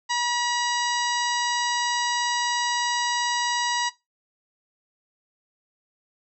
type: harmonic tone with a mistuned harmonic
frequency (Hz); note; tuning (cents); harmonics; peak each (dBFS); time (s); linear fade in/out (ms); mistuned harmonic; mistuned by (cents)
963; B5; -44; 1 / 2 / 3 / 4 / 5 / 6 / 7 / 8; -25 / -29 / -33 / -32 / -32 / -33 / -38 / -38; 0.09-3.9; 20; 7; -50
effects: noise-tail reverb RT60 0.2 s tail -18 dB re dry